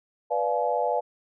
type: chord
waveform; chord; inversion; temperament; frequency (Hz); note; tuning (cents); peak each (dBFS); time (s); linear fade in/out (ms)
sine; B diminished seventh; none; equal with one note detuned; 493.9 / 587.3 / 698.5 / 852; B4 / D5 / F5 / Ab5; 0 / 0 / 0 / +44; -28; 0.3-1.01; 20
effects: none